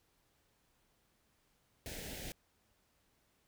pink band-stop noise, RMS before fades -45 dBFS, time 1.86-2.32 s, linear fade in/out 0 ms, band 810 to 1600 Hz, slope 48 dB/octave, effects pink hiss -75 dBFS RMS until 3.47 s

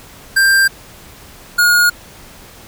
square tone pair in turn, 1584 / 1435.4 Hz, G6 / F6, +18 / +47 cents, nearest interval major second, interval 171 cents, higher first, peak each -9 dBFS, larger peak neither, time 0.36-0.68 / 1.58-1.9 s, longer neither, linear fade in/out 10 ms, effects pink hiss -39 dBFS RMS until 2.67 s

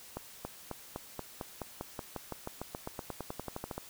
accelerating click train, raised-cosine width 1 ms, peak -23 dBFS, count 25, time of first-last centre 0.17-3.78 s, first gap 280 ms, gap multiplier 0.94, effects white hiss -52 dBFS RMS until 3.89 s

